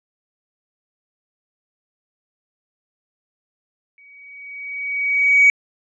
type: tone with exponential growth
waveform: sine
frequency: 2261 Hz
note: C#7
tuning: 34 cents sharp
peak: -6 dBFS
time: 3.98-5.5 s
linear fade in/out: 1 ms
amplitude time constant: 330 ms
effects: tanh soft clip ceiling -4 dBFS